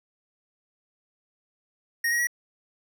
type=tone with pitch steps; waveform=square; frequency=1864.7 / 1894 / 1923.8 Hz; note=A#6 / A#6 / B6; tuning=0 / +27 / -46 cents; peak=-23 dBFS; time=2.04-2.271 s; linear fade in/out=5 ms; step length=77 ms; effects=none